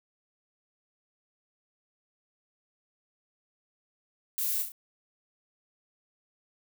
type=noise with echo; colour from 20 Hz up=violet; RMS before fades=-31 dBFS; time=4.38-4.62 s; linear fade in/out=0 ms; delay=33 ms; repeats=3; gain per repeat=-5 dB; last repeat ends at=4.719 s; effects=none